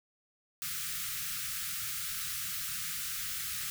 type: band-stop noise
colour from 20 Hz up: white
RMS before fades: -37 dBFS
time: 0.62-3.7 s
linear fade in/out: 0 ms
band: 190 to 1200 Hz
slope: 96 dB/octave
effects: none